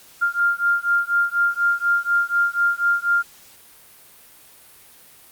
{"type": "beating tone pair", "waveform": "sine", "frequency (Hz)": [1396.9, 1401], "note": ["F6", "F6"], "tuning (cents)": [0, 5], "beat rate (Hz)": 4.1, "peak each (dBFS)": -20, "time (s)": [0.21, 3.23], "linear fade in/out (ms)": 20, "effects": ["white hiss -48 dBFS RMS until 5.31 s", "Opus 48 kbps"]}